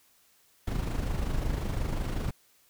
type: noise with amplitude modulation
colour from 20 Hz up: brown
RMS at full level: -28 dBFS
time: 0.67-2.31 s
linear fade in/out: 5 ms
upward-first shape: sine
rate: 25.5 Hz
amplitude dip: 50%
effects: white hiss -64 dBFS RMS until 2.69 s